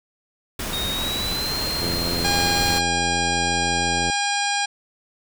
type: noise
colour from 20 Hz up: pink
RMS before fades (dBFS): -28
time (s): 0.59-2.79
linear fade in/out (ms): 5
type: tone with pitch glide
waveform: triangle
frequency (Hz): 3729 to 4186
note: A#7 to C8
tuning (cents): 0 to 0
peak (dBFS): -24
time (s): 0.73-2.81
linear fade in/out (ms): 2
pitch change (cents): +200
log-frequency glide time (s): 0.89-1.56
type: click train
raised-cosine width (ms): 2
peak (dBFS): -16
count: 197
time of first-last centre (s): 1.82-4.099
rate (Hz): 86
type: harmonic tone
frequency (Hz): 811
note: G#5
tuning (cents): -41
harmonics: 1 / 2 / 3 / 4 / 5 / 6 / 7 / 9 / 10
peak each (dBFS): -24 / -27 / -29 / -30 / -31 / -32 / -32 / -34 / -34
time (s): 2.24-4.66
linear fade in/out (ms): 10
effects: none